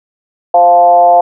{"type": "tone with frequency modulation", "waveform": "sine", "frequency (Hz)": 698.5, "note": "F5", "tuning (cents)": 0, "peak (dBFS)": -3, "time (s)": [0.54, 1.21], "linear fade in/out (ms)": 5, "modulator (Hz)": 176, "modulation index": 0.7, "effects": []}